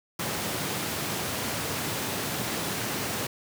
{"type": "high-pass noise", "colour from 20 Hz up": "pink", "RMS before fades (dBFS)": -31, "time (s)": [0.19, 3.27], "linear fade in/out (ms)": 5, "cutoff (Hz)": 100, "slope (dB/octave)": 24, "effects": []}